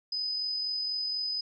sine tone with amplitude modulation, 5010 Hz, D#8, 11 cents sharp, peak -28 dBFS, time 0.12-1.41 s, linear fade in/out 5 ms, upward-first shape sine, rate 44.1 Hz, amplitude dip 30%, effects none

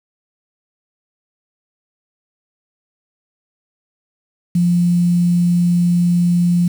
sine tone with quantisation, 174.61 Hz, F3, in tune, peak -11 dBFS, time 4.55-6.68 s, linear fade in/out 5 ms, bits 6, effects none

